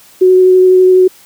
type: tone with vibrato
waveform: sine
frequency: 370 Hz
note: F#4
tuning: in tune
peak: -3 dBFS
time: 0.21-1.08 s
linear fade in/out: 10 ms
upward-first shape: sine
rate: 12 Hz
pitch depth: 10 cents each way
effects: white hiss -42 dBFS RMS until 1.25 s + high-pass 80 Hz 12 dB/octave